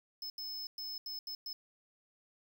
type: tone bursts at uneven times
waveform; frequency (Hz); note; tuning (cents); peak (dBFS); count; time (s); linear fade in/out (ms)
square; 5210; E8; -21; -40; 6; 0.22-0.3 / 0.38-0.67 / 0.78-0.98 / 1.06-1.19 / 1.27-1.35 / 1.46-1.53; 2
effects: 11-bit